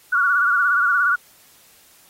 sine tone with vibrato, 1433 Hz, F6, 44 cents sharp, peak -15 dBFS, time 0.12-1.16 s, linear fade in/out 10 ms, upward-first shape sine, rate 17 Hz, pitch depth 70 cents each way
sine tone with pitch glide, 1134 to 1151.8 Hz, C#6 to D6, +39 to -34 cents, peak -23 dBFS, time 0.14-1.15 s, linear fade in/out 10 ms, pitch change +27 cents, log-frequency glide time 0.26-0.39 s
effects white hiss -52 dBFS RMS until 2.09 s + AAC 48 kbps

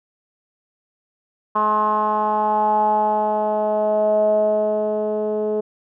10% pulse tone with low-pass filter sweep, 212.8 Hz, G#3, 42 cents sharp, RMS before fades -19 dBFS, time 1.55-5.61 s, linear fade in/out 10 ms, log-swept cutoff 1100 to 490 Hz, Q 6.9, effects none

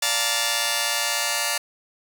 5% pulse chord, Bb major seventh, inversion first, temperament just, 582.7 / 699.2 / 874.1 / 932.3 Hz, D5 / F5 / A5 / Bb5, -14 / +2 / -12 / 0 cents, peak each -16 dBFS, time 0.02-1.58 s, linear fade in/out 5 ms, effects none

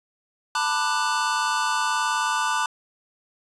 square chord, B minor seventh, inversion third, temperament just, 889 / 987.8 / 1185.3 / 1481.6 Hz, A5 / B5 / D6 / F#6, +18 / 0 / +16 / +2 cents, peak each -28 dBFS, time 0.55-2.66 s, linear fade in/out 2 ms, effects resampled to 22050 Hz + 8-bit

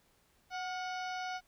harmonic tone with a mistuned harmonic, 739 Hz, F#5, 2 cents flat, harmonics 1 / 2 / 3 / 4 / 5 / 6 / 7 / 8, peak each -38 / -43 / -47 / -51 / -55 / -54 / -53 / -55 dBFS, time 0.5-1.41 s, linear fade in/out 50 ms, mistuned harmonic 2, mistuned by -55 cents, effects pink hiss -70 dBFS RMS until 1.47 s

